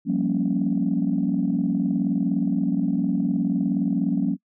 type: chord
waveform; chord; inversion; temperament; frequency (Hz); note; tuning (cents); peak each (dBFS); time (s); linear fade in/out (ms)
sine; G half-diminished seventh; third; equal with one note detuned; 176.64 / 196 / 233.1 / 277.2; F3 / G3 / Bb3 / Db4; +20 / 0 / 0 / 0; -25 / -25 / -25 / -24; 0.05-4.37; 50
effects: noise-tail reverb RT60 0.1 s tail -26 dB re dry + tanh soft clip ceiling -12 dBFS

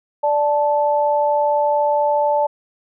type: tone pair together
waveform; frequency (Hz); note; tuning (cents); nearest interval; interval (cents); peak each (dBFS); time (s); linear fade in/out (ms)
sine; 587.3 / 875.7; D5 / A5; 0 / -8; perfect fifth; 692; -17; 0.23-2.47; 10
effects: none

